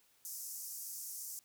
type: band-pass noise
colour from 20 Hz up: white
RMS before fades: -45 dBFS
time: 0.25-1.39 s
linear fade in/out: 0 ms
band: 5400 to 16000 Hz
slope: 48 dB/octave
effects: white hiss -70 dBFS RMS until 1.44 s